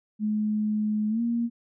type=tone with pitch glide; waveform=sine; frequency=212.7 to 234.6 Hz; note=G#3 to A#3; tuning=+42 to +11 cents; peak=-23 dBFS; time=0.19-1.5 s; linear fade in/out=50 ms; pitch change=+169 cents; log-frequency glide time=1.09-1.21 s; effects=none